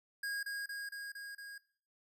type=tone with echo; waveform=square; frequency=1634 Hz; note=G#6; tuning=29 cents flat; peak=-37 dBFS; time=0.23-0.43 s; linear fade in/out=5 ms; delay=230 ms; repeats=5; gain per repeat=-2 dB; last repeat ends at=1.58 s; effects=noise-tail reverb RT60 0.5 s tail -19 dB re dry